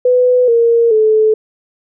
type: tone with pitch steps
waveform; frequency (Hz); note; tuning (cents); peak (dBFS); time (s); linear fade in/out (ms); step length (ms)
sine; 498.9 / 465.5 / 434.3; B4 / A#4 / A4; +17 / -2 / -23; -7; 0.05-1.34; 5; 430
effects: none